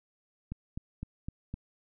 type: click train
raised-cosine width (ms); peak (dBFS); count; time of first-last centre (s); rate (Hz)
5; -24; 5; 0.52-1.54; 3.92
effects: none